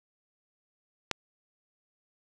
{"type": "click", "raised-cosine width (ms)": 0.2, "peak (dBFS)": -10, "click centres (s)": 1.113, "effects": []}